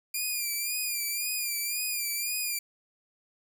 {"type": "tone with vibrato", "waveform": "5% pulse", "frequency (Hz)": 2400, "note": "D7", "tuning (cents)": 37, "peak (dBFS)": -20, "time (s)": [0.14, 2.59], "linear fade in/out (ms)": 5, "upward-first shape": "sine", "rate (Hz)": 1.9, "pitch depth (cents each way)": 62, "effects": []}